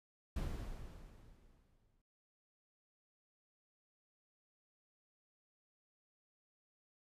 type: noise with exponential decay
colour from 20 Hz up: brown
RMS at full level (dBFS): -38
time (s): 0.36-2.02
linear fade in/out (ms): 5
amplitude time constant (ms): 360
effects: resampled to 32000 Hz